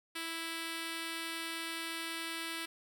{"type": "tone with notch filter", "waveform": "5% pulse", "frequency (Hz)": 329.6, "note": "E4", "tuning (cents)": 0, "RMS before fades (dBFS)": -40, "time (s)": [0.15, 2.66], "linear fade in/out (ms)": 10, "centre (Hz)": 750, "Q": 1.1, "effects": []}